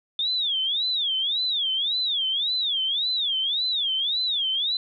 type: tone with vibrato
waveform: sine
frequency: 3520 Hz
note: A7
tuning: in tune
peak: -22 dBFS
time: 0.19-4.77 s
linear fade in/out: 2 ms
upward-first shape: sine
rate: 1.8 Hz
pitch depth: 240 cents each way
effects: none